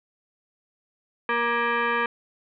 sine tone with frequency modulation, 235.2 Hz, A#3, 16 cents sharp, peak -21 dBFS, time 1.29-2.06 s, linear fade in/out 2 ms, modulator 708 Hz, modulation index 2.8, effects none

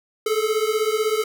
square beating tone pair, 425.6 / 441.6 Hz, G#4 / A4, +42 / +6 cents, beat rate 16 Hz, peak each -23 dBFS, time 0.26-1.24 s, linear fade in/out 5 ms, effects none

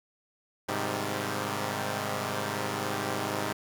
5% pulse chord, Ab major seventh, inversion none, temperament equal, 103.83 / 130.81 / 155.56 / 196 Hz, Ab2 / C3 / Eb3 / G3, 0 / 0 / 0 / 0 cents, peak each -22 / -24 / -27 / -26 dBFS, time 0.68-3.53 s, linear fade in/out 10 ms, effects none

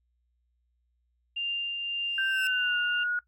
sine tone with tremolo, 2794 Hz, F7, in tune, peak -27 dBFS, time 1.36-3.04 s, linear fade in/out 10 ms, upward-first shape triangle, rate 1.8 Hz, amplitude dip 35%
sawtooth tone with exponential growth, 2632 Hz, E7, 3 cents flat, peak -29 dBFS, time 2.02-2.47 s, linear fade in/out 0 ms, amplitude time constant 97 ms
sine tone with pitch glide, 1563 to 1449.9 Hz, G6 to F#6, -6 to -36 cents, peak -26 dBFS, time 2.18-3.19 s, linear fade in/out 2 ms, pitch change -130 cents, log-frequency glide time 2.3-2.77 s
effects noise-tail reverb RT60 0.1 s tail -19 dB re dry + added 60 Hz sine -70 dBFS peak until 3.27 s

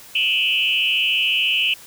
sine tone with frequency modulation, 2794 Hz, F7, in tune, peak -16 dBFS, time 0.15-1.74 s, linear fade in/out 5 ms, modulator 134 Hz, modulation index 2.1, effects white hiss -43 dBFS RMS until 1.86 s

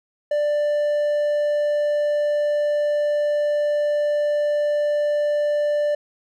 triangle tone, 590 Hz, D5, 8 cents sharp, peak -16 dBFS, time 0.31-5.95 s, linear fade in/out 5 ms, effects none

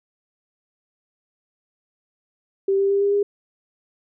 sine tone with pitch steps, 390.6 / 394.5 / 398.3 / 402.3 / 406.2 Hz, G4 / G4 / G4 / G4 / G#4, -6 / +11 / +28 / +45 / -38 cents, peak -16 dBFS, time 2.68-3.23 s, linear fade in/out 5 ms, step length 110 ms, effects none

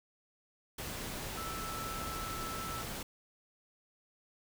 sine tone in noise, 1320 Hz, E6, 2 cents sharp, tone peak -41 dBFS, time 1.37-2.82 s, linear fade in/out 5 ms, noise pink, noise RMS -41 dBFS, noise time 0.78-3.03 s, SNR -3 dB, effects none

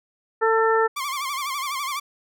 harmonic tone, 447.1 Hz, A4, 28 cents sharp, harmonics 1 / 2 / 3 / 4, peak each -19 / -23 / -23 / -26 dBFS, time 0.41-0.88 s, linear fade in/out 20 ms
sawtooth tone with vibrato, 1108.7 Hz, C#6, in tune, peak -22 dBFS, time 0.96-2 s, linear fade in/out 10 ms, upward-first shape sine, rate 12 Hz, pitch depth 110 cents each way
effects none

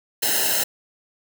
white noise with comb filter, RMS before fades -21 dBFS, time 0.22-0.64 s, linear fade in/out 10 ms, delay 0.86 ms, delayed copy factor -1, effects none

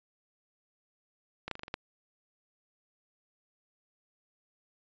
clicks, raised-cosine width 0.3 ms, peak -21 / -17 / -26 / -28 / -22 / -28 / -17 dBFS, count 7, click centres 1.48 / 1.513 / 1.554 / 1.594 / 1.634 / 1.681 / 1.741 s, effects resampled to 16000 Hz

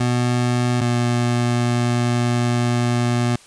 25% pulse tone pair in turn, 122.6 / 120.7 Hz, B2 / B2, -12 / -39 cents, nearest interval unison, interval 27 cents, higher first, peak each -13 dBFS, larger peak neither, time 0-0.81 / 0.81-3.36 s, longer second, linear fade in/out 5 ms, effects white hiss -47 dBFS RMS until 3.46 s + resampled to 22050 Hz

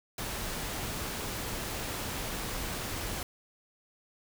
pink noise, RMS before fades -36 dBFS, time 0.18-3.23 s, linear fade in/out 2 ms, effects none

